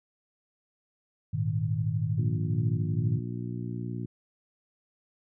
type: chord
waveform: sine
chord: Ab suspended second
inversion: none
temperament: equal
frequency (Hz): 103.83 / 116.54 / 155.56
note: Ab2 / Bb2 / Eb3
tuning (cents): 0 / 0 / 0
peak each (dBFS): -30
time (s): 1.33-3.2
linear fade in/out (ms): 10
type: harmonic tone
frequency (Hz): 59.4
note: A#1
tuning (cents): +33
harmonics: 2 / 3 / 4 / 5 / 6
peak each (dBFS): -34 / -38 / -40 / -42 / -44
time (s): 2.18-4.06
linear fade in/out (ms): 5
effects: none